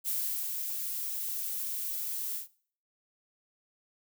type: noise with ADSR envelope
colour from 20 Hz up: violet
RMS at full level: -31 dBFS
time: 0.04-2.48 s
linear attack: 40 ms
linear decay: 380 ms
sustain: -4 dB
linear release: 130 ms
effects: noise-tail reverb RT60 0.5 s tail -20 dB re dry